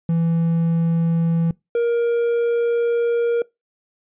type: tone pair in turn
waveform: triangle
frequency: 166.3 / 470.4 Hz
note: E3 / A#4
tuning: +16 / +16 cents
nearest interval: octave + tritone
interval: 1800 cents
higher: second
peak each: -14 dBFS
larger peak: neither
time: 0.09-1.51 / 1.75-3.42 s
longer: second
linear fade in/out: 2 ms
effects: noise-tail reverb RT60 0.2 s tail -23 dB re dry + resampled to 8000 Hz